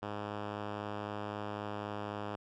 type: tone with low-pass filter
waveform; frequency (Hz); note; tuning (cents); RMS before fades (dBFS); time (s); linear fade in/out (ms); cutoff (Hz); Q
5% pulse; 103.83; G#2; 0; -40; 0.02-2.36; 10; 2700; 0.58
effects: none